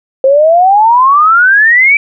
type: exponential sweep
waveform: sine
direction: up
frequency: 523.3 to 2343 Hz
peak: -3 dBFS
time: 0.24-1.97 s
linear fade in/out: 2 ms
effects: none